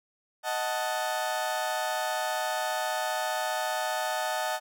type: chord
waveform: 30% pulse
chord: D# diminished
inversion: none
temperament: equal with one note detuned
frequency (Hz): 625.1 / 740 / 880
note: D#5 / F#5 / A5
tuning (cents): +8 / 0 / 0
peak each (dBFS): -30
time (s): 0.43-4.6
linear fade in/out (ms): 50
effects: none